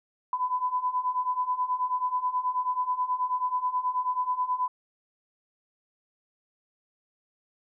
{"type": "beating tone pair", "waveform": "sine", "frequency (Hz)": [997, 1006.3], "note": ["B5", "B5"], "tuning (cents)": [16, 32], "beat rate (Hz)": 9.3, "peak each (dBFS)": [-30, -27], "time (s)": [0.33, 4.68], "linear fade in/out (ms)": 2, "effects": []}